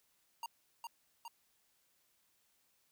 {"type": "tone with echo", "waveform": "square", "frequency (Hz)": 932.3, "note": "A#5", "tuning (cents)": 0, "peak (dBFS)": -40, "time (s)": [0.43, 0.46], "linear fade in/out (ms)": 2, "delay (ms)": 410, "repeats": 2, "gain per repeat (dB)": -3, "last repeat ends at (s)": 1.28, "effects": ["white hiss -75 dBFS RMS until 2.91 s"]}